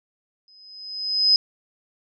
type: tone with exponential growth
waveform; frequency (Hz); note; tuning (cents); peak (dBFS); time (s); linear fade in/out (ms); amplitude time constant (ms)
sine; 5050; D#8; +25; -11; 0.48-1.36; 1; 190
effects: none